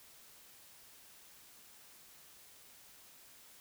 silence, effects white hiss -59 dBFS RMS until 3.6 s

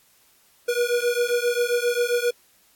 square beating tone pair, 478.5 / 486 Hz, A#4 / B4, +45 / -28 cents, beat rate 7.5 Hz, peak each -24 dBFS, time 0.68-2.31 s, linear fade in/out 10 ms, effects white hiss -59 dBFS RMS until 2.75 s + AAC 64 kbps

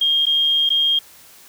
sine tone with dropouts, 3227 Hz, G7, 50 cents sharp, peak -14 dBFS, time 0.01-0.99 s, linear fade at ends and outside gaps 5 ms, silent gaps 0.256-0.266 / 0.692-0.702 s, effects white hiss -46 dBFS RMS until 1.48 s

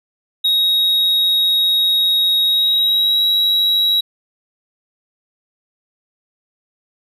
triangle tone with pitch glide, 3781 to 3869 Hz, A#7 to B7, +24 to -36 cents, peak -11 dBFS, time 0.44-4.01 s, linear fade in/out 10 ms, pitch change +40 cents, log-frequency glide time 2.44-3.24 s, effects none

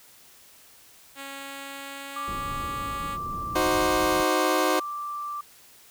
5% pulse tone with pitch glide, 275.5 to 278.1 Hz, C#4 to C#4, -11 to +6 cents, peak -25 dBFS, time 1.15-3.18 s, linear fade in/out 50 ms, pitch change +17 cents, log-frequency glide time 1.3-2.44 s
sine tone, 1174.7 Hz, D6, in tune, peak -30 dBFS, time 2.16-5.41 s, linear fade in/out 5 ms
pink low-pass noise, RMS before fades -38 dBFS, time 2.28-4.24 s, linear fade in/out 0 ms, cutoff 340 Hz, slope 12 dB/octave
20% pulse chord, C diminished, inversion first, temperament equal, 311.1 / 370 / 523.3 Hz, Eb4 / Gb4 / C5, 0 / 0 / 0 cents, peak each -21 dBFS, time 3.55-4.8 s, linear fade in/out 10 ms
effects white hiss -53 dBFS RMS until 5.9 s

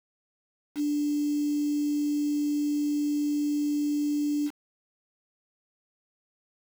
sine tone with quantisation, 293.7 Hz, D4, in tune, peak -24 dBFS, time 0.75-4.51 s, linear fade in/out 50 ms, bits 7, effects none

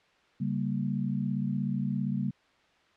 sine chord, G diminished, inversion second, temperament equal with one note detuned, 140.28 / 196 / 233.1 Hz, Db3 / G3 / Bb3, +21 / 0 / 0 cents, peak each -32 / -31 / -33 dBFS, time 0.4-2.31 s, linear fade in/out 10 ms, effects white hiss -64 dBFS RMS until 2.96 s + low-pass 3000 Hz 12 dB/octave

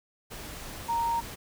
sine tone in noise, 930 Hz, A#5, 4 cents flat, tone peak -25 dBFS, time 0.88-1.21 s, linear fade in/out 20 ms, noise pink, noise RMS -41 dBFS, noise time 0.3-1.36 s, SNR +13 dB, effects none

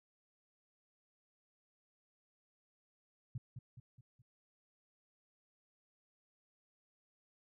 sine tone with echo, 123.47 Hz, B2, in tune, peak -38 dBFS, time 3.35-3.38 s, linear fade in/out 5 ms, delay 210 ms, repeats 4, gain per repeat -6 dB, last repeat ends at 4.22 s, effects none

